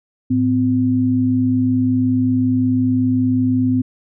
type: tone pair together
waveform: sine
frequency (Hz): 107.51 / 255.7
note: A2 / C4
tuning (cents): -40 / -40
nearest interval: octave + minor third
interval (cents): 1500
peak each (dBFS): -20 / -14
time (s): 0.3-3.82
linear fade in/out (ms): 10
effects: none